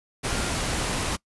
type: tone in noise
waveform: sine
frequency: 1400 Hz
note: F6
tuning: 4 cents sharp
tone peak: -37 dBFS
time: 0.29-0.52 s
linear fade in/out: 20 ms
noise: pink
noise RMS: -27 dBFS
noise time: 0.23-1.17 s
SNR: -13 dB
effects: noise-tail reverb RT60 0.1 s tail -23 dB re dry + resampled to 24000 Hz